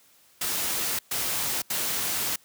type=noise bursts at uneven times; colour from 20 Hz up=white; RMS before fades=-28 dBFS; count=3; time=0.41-0.99 / 1.11-1.62 / 1.7-2.36 s; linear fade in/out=5 ms; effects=white hiss -59 dBFS RMS until 2.44 s + high-pass 60 Hz 12 dB/octave